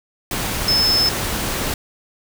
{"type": "tone in noise", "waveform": "sine", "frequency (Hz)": 5230, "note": "E8", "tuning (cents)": -15, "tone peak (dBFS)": -14, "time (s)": [0.68, 1.09], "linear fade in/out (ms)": 2, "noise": "pink", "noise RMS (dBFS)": -23, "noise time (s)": [0.31, 1.74], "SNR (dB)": 6, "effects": []}